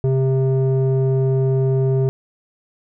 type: tone with low-pass filter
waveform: square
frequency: 132.5 Hz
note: C3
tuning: 22 cents sharp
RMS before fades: -17 dBFS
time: 0.04-2.09 s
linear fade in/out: 0 ms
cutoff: 450 Hz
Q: 1.8
effects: none